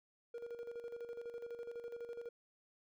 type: tone with tremolo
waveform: triangle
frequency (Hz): 472.9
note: A#4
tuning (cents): +25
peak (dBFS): -40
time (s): 0.34-2.29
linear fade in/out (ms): 5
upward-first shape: square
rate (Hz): 12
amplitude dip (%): 60
effects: none